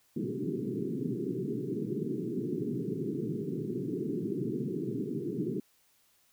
white band-pass noise, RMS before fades -34 dBFS, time 0.16-5.6 s, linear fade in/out 5 ms, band 120 to 420 Hz, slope 96 dB/octave, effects white hiss -68 dBFS RMS until 6.32 s

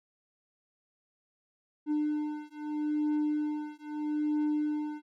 triangle beating tone pair, 300 / 300.78 Hz, D4 / D4, +37 / +41 cents, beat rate 0.78 Hz, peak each -30 dBFS, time 1.86-5.02 s, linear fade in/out 50 ms, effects none

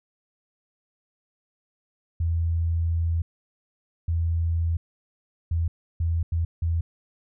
sine tone bursts at uneven times, 83.3 Hz, E2, 19 cents sharp, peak -21 dBFS, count 6, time 2.2-3.22 / 4.08-4.77 / 5.51-5.68 / 6-6.23 / 6.32-6.45 / 6.62-6.81 s, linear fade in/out 5 ms, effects none

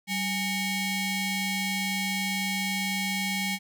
sawtooth ring-modulated tone, 1018 Hz, C6, 48 cents flat, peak -20 dBFS, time 0.07-3.59 s, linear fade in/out 50 ms, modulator 1210 Hz, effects none

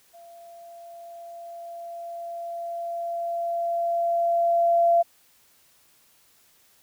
sine tone with level ramp, 683 Hz, F5, 39 cents flat, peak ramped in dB -45 to -15 dBFS, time 0.13-5.03 s, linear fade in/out 20 ms, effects white hiss -60 dBFS RMS until 6.82 s

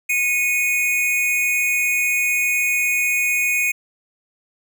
square tone pair together, 2186 / 2479 Hz, C#7 / D#7, -25 / -7 cents, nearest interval major second, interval 218 cents, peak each -23 / -19 dBFS, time 0.09-3.72 s, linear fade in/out 10 ms, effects none

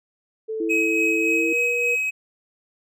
sine tone with pitch glide, 440 to 479.8 Hz, A4 to A#4, 0 to +50 cents, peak -25 dBFS, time 0.48-1.96 s, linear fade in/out 20 ms, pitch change +150 cents, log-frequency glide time 1.2-1.6 s
sine tone, 329.6 Hz, E4, in tune, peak -23 dBFS, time 0.6-1.53 s, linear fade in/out 5 ms
triangle tone with tremolo, 2544 Hz, D#7, 38 cents sharp, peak -17 dBFS, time 0.69-2.11 s, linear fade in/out 20 ms, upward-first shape sine, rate 3.5 Hz, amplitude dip 30%
effects none

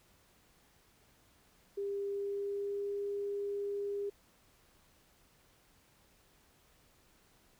sine tone with pitch glide, 400.1 to 404 Hz, G4 to G#4, +35 to -48 cents, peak -34 dBFS, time 1.77-4.1 s, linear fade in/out 10 ms, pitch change +17 cents, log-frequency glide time 2.06-2.97 s, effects pink hiss -67 dBFS RMS until 7.59 s

